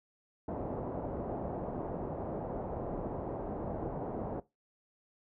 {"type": "low-pass noise", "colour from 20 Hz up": "white", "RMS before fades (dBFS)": -38, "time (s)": [0.48, 4.4], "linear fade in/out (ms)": 5, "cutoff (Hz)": 720, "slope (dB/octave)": 24, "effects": ["noise-tail reverb RT60 0.2 s tail -18 dB re dry"]}